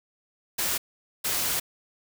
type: noise bursts at uneven times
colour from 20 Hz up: white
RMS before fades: -27 dBFS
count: 2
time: 0.58-0.78 / 1.24-1.6 s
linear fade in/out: 10 ms
effects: none